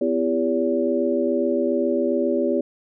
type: tone cluster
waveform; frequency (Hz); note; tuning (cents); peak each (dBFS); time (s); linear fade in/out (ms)
sine; 252.3 / 334.8 / 402.1 / 570; B3 / E4 / G4 / C#5; +37 / +27 / +44 / +48; -24; 0.01-2.61; 5
effects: none